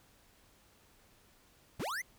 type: linear sweep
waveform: square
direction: up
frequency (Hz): 43.42 to 2146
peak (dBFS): -36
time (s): 1.79-2.02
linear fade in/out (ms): 10
effects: pink hiss -65 dBFS RMS until 2.18 s